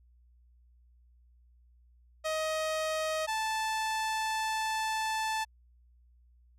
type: tone pair in turn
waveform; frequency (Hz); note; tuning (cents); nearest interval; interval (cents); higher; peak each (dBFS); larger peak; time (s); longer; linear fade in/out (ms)
sawtooth; 629 / 877.4; D#5 / A5; +19 / -5; tritone; 576; second; -26; neither; 2.24-3.27 / 3.27-5.45; second; 20
effects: added 60 Hz sine -59 dBFS peak until 6.58 s + low-pass 10000 Hz 12 dB/octave